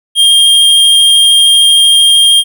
square tone with vibrato, 3215 Hz, G7, 43 cents sharp, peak -4 dBFS, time 0.15-2.44 s, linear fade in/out 50 ms, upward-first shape sine, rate 13 Hz, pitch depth 9 cents each way, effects none

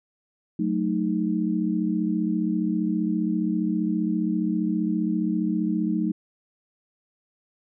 sine chord, D# diminished, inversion first, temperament equal, 185 / 220 / 311.1 Hz, F#3 / A3 / D#4, 0 / 0 / 0 cents, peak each -26 dBFS, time 0.59-6.12 s, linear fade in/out 5 ms, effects none

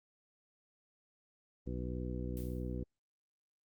harmonic tone, 61.74 Hz, B1, in tune, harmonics 1 / 2 / 3 / 4 / 5 / 6 / 8, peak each -40 / -43 / -45 / -46 / -47 / -48 / -49 dBFS, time 1.66-2.84 s, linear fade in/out 10 ms
blue noise with exponential decay, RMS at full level -50 dBFS, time 2.37-2.79 s, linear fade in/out 0 ms, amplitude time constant 91 ms
effects Opus 24 kbps

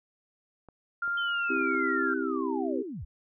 clicks, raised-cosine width 1 ms, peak -35 dBFS, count 5, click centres 0.687 / 1.078 / 1.566 / 1.613 / 1.748 s
sine tone with pitch glide, 1396.9 to 1387.3 Hz, F6 to F6, 0 to -12 cents, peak -27 dBFS, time 1.02-2.14 s, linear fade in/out 5 ms, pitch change -12 cents, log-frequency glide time 1.46-1.7 s
sine linear sweep, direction down, 3136 to 46 Hz, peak -35 dBFS, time 1.17-3.05 s, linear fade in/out 10 ms
sine chord, C major, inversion none, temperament just, 261.6 / 327 / 392.4 Hz, C4 / E4 / G4, 0 / -14 / +2 cents, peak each -32 dBFS, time 1.49-2.83 s, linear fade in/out 20 ms
effects none

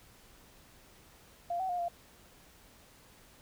sine tone with pitch steps, 694 / 755 / 711 / 692 Hz, F5 / F#5 / F5 / F5, -11 / +35 / +31 / -16 cents, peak -31 dBFS, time 1.5-1.884 s, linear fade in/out 5 ms, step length 96 ms, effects pink hiss -59 dBFS RMS until 3.41 s

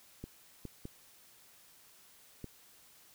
clicks, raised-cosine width 3 ms, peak -29 dBFS, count 4, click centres 0.24 / 0.653 / 0.854 / 2.443 s, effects white hiss -61 dBFS RMS until 3.14 s

